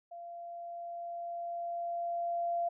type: tone with level ramp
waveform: sine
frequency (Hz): 688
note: F5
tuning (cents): -26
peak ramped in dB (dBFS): -43 to -29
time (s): 0.11-2.69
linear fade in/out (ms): 10
effects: none